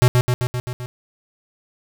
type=tone with echo; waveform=square; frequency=124 Hz; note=B2; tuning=7 cents sharp; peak=-10 dBFS; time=0.02-0.08 s; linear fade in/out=0 ms; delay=130 ms; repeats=6; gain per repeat=-3 dB; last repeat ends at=0.86 s; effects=none